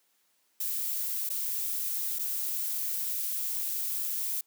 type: noise with dropouts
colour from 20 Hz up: violet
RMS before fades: -32 dBFS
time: 0.6-4.41 s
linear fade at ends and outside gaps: 5 ms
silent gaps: 1.292-1.3 / 2.187-2.192 s
effects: white hiss -71 dBFS RMS until 4.46 s + high-pass 200 Hz 12 dB/octave